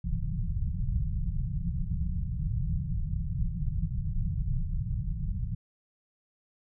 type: low-pass noise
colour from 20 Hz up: pink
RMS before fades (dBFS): -30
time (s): 0.04-5.55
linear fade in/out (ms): 5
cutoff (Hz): 180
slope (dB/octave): 96
effects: none